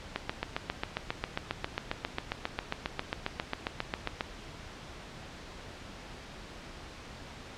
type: click train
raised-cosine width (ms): 0.3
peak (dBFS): -14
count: 31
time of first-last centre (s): 0.16-4.209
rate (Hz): 7.41
effects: pink hiss -46 dBFS RMS until 7.57 s + low-pass 5000 Hz 12 dB/octave